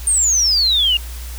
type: exponential sweep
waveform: sine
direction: down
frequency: 8980 to 2785 Hz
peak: -12 dBFS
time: 0.07-0.97 s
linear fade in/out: 2 ms
effects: added 60 Hz sine -27 dBFS peak until 1.38 s + white hiss -37 dBFS RMS until 1.38 s